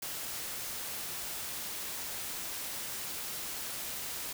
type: noise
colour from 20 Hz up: white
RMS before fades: -39 dBFS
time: 0.02-4.33 s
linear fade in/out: 5 ms
effects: none